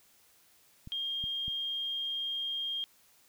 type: clicks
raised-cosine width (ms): 5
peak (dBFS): -32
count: 3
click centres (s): 0.874 / 1.24 / 1.481
type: tone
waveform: sine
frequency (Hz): 3219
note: G7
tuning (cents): +45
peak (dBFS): -32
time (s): 0.92-2.84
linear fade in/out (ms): 0
effects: white hiss -64 dBFS RMS until 3.28 s